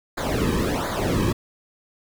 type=noise with flanger; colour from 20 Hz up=brown; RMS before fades=-23 dBFS; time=0.17-1.33 s; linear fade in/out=10 ms; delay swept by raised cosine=0.35 to 1.45 ms; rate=1.4 Hz; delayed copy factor=-0.95; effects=none